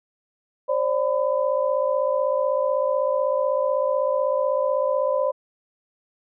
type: tone cluster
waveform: sine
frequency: 531 / 587 / 1004 Hz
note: C5 / D5 / B5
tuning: +25 / -1 / +28 cents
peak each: -22 / -23 / -28 dBFS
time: 0.68-5.32 s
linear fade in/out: 20 ms
effects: none